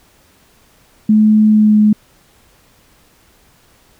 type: tone with pitch glide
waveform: sine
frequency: 214.6 to 211.8 Hz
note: A3 to G#3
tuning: -43 to +34 cents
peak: -6 dBFS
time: 1.09-1.93 s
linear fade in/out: 5 ms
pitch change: -23 cents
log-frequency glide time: 1.48-1.78 s
effects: pink hiss -51 dBFS RMS until 3.99 s